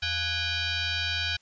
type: tone with frequency modulation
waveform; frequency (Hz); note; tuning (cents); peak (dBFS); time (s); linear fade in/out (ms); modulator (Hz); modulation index
sine; 698.5; F5; 0; -26; 0.02-1.37; 10; 783; 5.3
effects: white hiss -64 dBFS RMS until 1.41 s + resampled to 16000 Hz